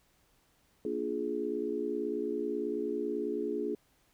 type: chord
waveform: sine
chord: Bb dominant seventh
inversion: none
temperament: just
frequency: 233.1 / 291.4 / 349.6 / 419.5 Hz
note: Bb3 / D4 / F4 / Ab4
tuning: 0 / -13 / +2 / +17 cents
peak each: -40 / -37 / -37 / -34 dBFS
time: 0.85-3.75 s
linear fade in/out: 2 ms
effects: pink hiss -69 dBFS RMS until 4.13 s